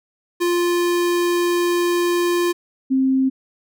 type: tone pair in turn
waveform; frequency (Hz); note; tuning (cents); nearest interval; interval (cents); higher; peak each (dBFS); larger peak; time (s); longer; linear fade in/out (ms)
square / sine; 349.2 / 264.3; F4 / C4; 0 / +18; perfect fourth; 482; first; -17 / -14; second; 0.4-2.53 / 2.9-3.3; first; 20
effects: none